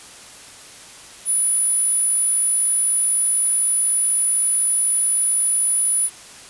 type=tone; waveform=sine; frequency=9956 Hz; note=D#9; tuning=in tune; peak=-15 dBFS; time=1.25-6.1 s; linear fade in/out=50 ms; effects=white hiss -41 dBFS RMS until 6.49 s + resampled to 24000 Hz